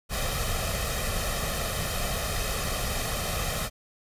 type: noise with comb filter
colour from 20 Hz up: pink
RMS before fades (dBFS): -29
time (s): 0.09-3.7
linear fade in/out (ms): 50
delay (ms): 1.6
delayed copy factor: +0.7
effects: resampled to 32000 Hz